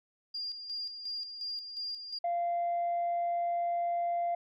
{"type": "tone with tremolo", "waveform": "sine", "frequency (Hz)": 4805, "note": "D8", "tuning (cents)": 39, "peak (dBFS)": -34, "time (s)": [0.34, 2.19], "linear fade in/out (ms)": 10, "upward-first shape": "square", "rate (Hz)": 2.8, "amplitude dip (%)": 55}
{"type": "tone", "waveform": "sine", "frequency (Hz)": 692, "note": "F5", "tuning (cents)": -16, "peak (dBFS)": -27, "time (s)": [2.24, 4.35], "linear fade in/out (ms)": 5}
{"effects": ["tanh soft clip ceiling -26 dBFS"]}